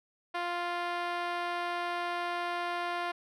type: tone with band-pass filter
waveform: 5% pulse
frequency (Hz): 349.2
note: F4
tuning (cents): 0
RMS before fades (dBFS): -34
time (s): 0.34-3.12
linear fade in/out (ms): 10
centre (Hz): 740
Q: 1
effects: none